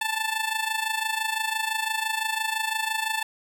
15% pulse tone with amplitude modulation, 880 Hz, A5, in tune, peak -16 dBFS, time 0.01-3.23 s, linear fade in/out 5 ms, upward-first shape sine, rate 25.9 Hz, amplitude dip 70%, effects none

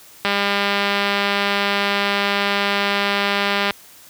click train, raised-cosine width 0.3 ms, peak -3 dBFS, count 696, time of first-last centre 0.25-3.708 s, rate 201 Hz, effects white hiss -45 dBFS RMS until 4.09 s + high-pass 60 Hz 12 dB/octave

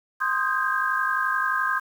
sine chord, Ab major seventh, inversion first, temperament equal with one note detuned, 1046.5 / 1244.5 / 1568 / 1619.5 Hz, C6 / Eb6 / G6 / Ab6, 0 / 0 / 0 / -44 cents, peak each -27 dBFS, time 0.2-1.8 s, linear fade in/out 20 ms, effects 8-bit

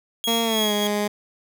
40% pulse tone with tremolo, 3300 Hz, G#7, 12 cents flat, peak -21 dBFS, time 0.24-0.87 s, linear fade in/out 0 ms, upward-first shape sine, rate 3.3 Hz, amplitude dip 50%
15% pulse tone with pitch glide, 230 to 207.3 Hz, A#3 to G#3, -23 to -3 cents, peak -15 dBFS, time 0.27-1.08 s, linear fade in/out 10 ms, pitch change -180 cents, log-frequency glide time 0.43-0.73 s
effects none

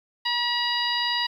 harmonic tone, 961 Hz, B5, 48 cents flat, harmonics 1 / 2 / 3 / 4 / 5, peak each -29 / -29 / -29 / -29 / -29 dBFS, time 0.25-1.27 s, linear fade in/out 10 ms, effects 9-bit

